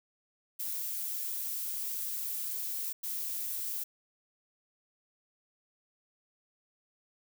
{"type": "noise bursts at uneven times", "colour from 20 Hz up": "violet", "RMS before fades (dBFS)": -36, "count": 2, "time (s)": [[0.59, 2.93], [3.03, 3.84]], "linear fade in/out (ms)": 10, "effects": []}